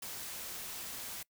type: noise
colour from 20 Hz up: white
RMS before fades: -43 dBFS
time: 0.02-1.23 s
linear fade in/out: 5 ms
effects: noise-tail reverb RT60 0.1 s tail -23 dB re dry